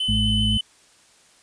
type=tone with vibrato; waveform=triangle; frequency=3026 Hz; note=F#7; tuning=38 cents sharp; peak=-20 dBFS; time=0-0.61 s; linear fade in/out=5 ms; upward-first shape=triangle; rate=7.8 Hz; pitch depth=9 cents each way
type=harmonic tone; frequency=53.6 Hz; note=A1; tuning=45 cents flat; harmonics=1 / 2 / 4; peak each=-24 / -24 / -24 dBFS; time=0.08-0.58 s; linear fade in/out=10 ms
effects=white hiss -55 dBFS RMS until 1.42 s + resampled to 22050 Hz